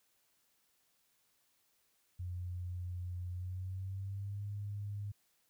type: tone with pitch glide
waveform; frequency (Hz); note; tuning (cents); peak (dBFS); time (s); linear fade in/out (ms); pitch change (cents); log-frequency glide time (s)
sine; 89.4 to 102.1; F2 to G#2; +41 to -29; -38; 2.19-5.12; 10; +230; 3.3-4.45
effects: white hiss -75 dBFS RMS until 5.49 s